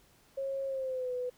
sine tone with pitch glide, 543 to 497.9 Hz, C#5 to B4, -36 to +14 cents, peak -32 dBFS, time 0.37-1.3 s, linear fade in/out 10 ms, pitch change -150 cents, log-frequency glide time 0.66-1.13 s, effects pink hiss -64 dBFS RMS until 1.37 s

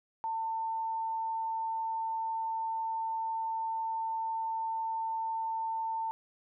sine tone, 897 Hz, A5, 33 cents sharp, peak -31 dBFS, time 0.24-6.11 s, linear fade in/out 0 ms, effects none

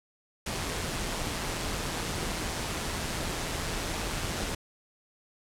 pink noise with amplitude modulation, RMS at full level -31 dBFS, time 0.46-4.55 s, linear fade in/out 5 ms, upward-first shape sine, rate 168 Hz, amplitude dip 35%, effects low-pass 10000 Hz 12 dB/octave

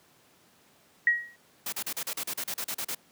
sine tone with exponential decay, 1901 Hz, A#6, 33 cents sharp, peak -16 dBFS, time 1.07-1.36 s, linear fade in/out 2 ms, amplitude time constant 61 ms
white noise bursts, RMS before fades -33 dBFS, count 13, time 1.66-2.949 s, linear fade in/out 5 ms, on 65 ms, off 37 ms
effects pink hiss -61 dBFS RMS until 3.11 s + high-pass 150 Hz 12 dB/octave

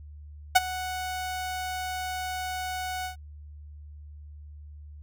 sawtooth tone with ADSR envelope, 740 Hz, F#5, in tune, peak -9 dBFS, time 0.55-3.16 s, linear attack 12 ms, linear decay 28 ms, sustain -18 dB, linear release 110 ms, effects added 74 Hz sine -42 dBFS peak until 5.02 s

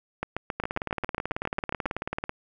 two click trains, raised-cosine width 0.5 ms, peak -13 / -14 dBFS, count 13 / 32, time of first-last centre 0.23-1.86 / 0.6-2.294 s, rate 7.36 / 18.3 Hz, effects none

